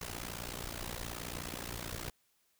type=noise with amplitude modulation; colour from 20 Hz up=pink; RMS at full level=-38 dBFS; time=0.01-2.1 s; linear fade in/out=5 ms; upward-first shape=sine; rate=59 Hz; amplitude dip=90%; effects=white hiss -74 dBFS RMS until 2.59 s